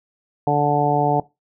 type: harmonic tone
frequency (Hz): 146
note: D3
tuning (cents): -10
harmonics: 1 / 2 / 3 / 4 / 5 / 6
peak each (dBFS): -22 / -24 / -23 / -25 / -19 / -23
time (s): 0.47-1.2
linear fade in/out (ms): 2
effects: noise-tail reverb RT60 0.2 s tail -19 dB re dry